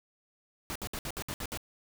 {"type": "noise bursts", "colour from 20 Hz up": "pink", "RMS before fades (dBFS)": -37, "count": 8, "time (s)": [0.7, 1.574], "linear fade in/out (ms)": 0, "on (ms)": 55, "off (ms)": 62, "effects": []}